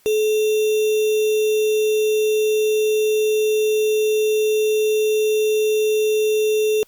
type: tone with sample-and-hold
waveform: sine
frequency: 429.9 Hz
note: A4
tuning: 40 cents flat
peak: -15 dBFS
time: 0.06-6.83 s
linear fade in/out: 0 ms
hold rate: 3150 Hz
effects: white hiss -56 dBFS RMS until 6.87 s + Opus 48 kbps